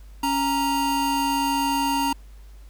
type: tone pair together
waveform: square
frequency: 277.2 / 932.4 Hz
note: C#4 / A#5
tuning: 0 / 0 cents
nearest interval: octave + major sixth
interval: 2100 cents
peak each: -26 / -23 dBFS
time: 0.23-2.13 s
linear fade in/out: 5 ms
effects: added 50 Hz sine -41 dBFS peak until 2.69 s + pink hiss -58 dBFS RMS until 2.69 s